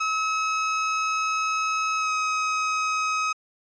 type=tone with pitch glide; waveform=30% pulse; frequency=1285 to 1268.8 Hz; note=E6 to D#6; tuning=-45 to +33 cents; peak=-20 dBFS; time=0-3.33 s; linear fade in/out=10 ms; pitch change=-22 cents; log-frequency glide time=1.97-2.11 s; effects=resampled to 16000 Hz